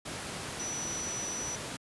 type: tone in noise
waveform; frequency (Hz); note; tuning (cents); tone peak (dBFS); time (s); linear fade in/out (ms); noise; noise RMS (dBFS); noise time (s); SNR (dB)
sine; 5920; F#8; 0; -35; 0.59-1.56; 10; pink; -38; 0.05-1.77; 0
effects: high-pass 100 Hz 12 dB/octave + resampled to 24000 Hz